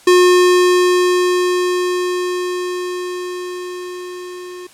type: tone with level ramp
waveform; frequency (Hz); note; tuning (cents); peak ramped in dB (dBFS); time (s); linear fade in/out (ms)
square; 360; F#4; -47; -7 to -30; 0.07-4.67; 5
effects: white hiss -45 dBFS RMS until 4.73 s + low-pass 10000 Hz 12 dB/octave